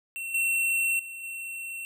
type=tone with level steps; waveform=square; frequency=2714 Hz; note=E7; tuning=50 cents sharp; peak=-33 / -24 / -38 / -35 dBFS; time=0.16-1.85 s; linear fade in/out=0 ms; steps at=0.34 / 0.99 / 1.23 s; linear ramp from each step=5 ms; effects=none